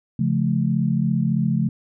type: chord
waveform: sine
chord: Db augmented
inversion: none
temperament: just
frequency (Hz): 138.59 / 173.24 / 216.5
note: Db3 / F3 / A3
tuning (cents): 0 / -14 / -28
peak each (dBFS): -22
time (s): 0.19-1.69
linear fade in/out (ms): 5
effects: none